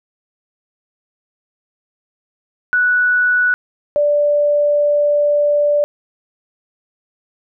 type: tone pair in turn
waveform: sine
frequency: 1476 / 585.8 Hz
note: F#6 / D5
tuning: -5 / -5 cents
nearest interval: octave + major third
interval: 1600 cents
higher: first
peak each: -11 dBFS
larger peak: neither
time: 2.73-3.54 / 3.96-5.84 s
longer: second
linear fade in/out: 0 ms
effects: none